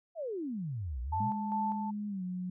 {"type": "exponential two-way sweep", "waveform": "sine", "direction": "down then up", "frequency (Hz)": [698.5, 57.8, 141.5], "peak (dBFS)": -34, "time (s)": [0.15, 1.32], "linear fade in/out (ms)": 50, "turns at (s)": 1.01}
{"type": "tone with tremolo", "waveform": "sine", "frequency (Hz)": 880, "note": "A5", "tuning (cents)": 0, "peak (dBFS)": -30, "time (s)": [1.12, 1.91], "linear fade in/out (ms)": 10, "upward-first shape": "square", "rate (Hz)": 2.5, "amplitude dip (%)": 50}
{"type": "tone with pitch glide", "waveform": "sine", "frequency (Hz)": [207.7, 181.86], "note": ["G#3", "F#3"], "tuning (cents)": [0, -30], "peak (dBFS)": -34, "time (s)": [1.2, 2.5], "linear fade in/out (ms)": 5, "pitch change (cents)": -230, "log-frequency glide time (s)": [2.08, 2.23]}
{"effects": []}